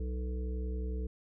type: harmonic tone with a mistuned harmonic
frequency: 62.8 Hz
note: B1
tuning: 30 cents sharp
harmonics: 1 / 3 / 5 / 7 / 8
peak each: -33 / -45 / -48 / -45 / -56 dBFS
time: 0-1.07 s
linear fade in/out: 5 ms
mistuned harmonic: 8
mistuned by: -41 cents
effects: none